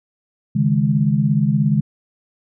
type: chord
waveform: sine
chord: C# suspended second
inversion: none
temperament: equal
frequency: 138.59 / 155.56 / 207.7 Hz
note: C#3 / D#3 / G#3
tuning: 0 / 0 / 0 cents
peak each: -18 dBFS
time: 0.55-1.81 s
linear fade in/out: 10 ms
effects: none